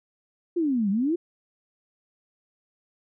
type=exponential two-way sweep; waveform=sine; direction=down then up; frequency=359.7 to 189.9 to 359.7 Hz; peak=-21 dBFS; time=0.56-1.16 s; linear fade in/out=10 ms; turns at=0.9 s; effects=none